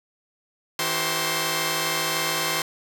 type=tone cluster; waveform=5% pulse; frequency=161.9 / 381.1 / 527 / 1054 Hz; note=E3 / G4 / C5 / C6; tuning=-31 / -49 / +12 / +12 cents; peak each=-18 dBFS; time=0.79-2.62 s; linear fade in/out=2 ms; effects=none